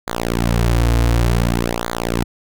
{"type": "tone with flanger", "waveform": "sawtooth", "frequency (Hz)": 58.27, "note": "A#1", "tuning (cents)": 0, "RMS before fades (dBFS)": -17, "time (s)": [0.07, 2.24], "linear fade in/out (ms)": 10, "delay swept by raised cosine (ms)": [0.36, 5.26], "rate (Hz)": 0.55, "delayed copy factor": -1, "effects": []}